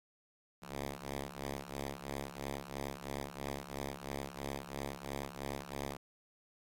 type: ring-modulated tone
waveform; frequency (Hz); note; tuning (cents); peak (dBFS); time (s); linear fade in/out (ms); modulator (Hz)
5% pulse; 69.8; C#2; +13; -26; 0.62-5.97; 5; 173
effects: AAC 48 kbps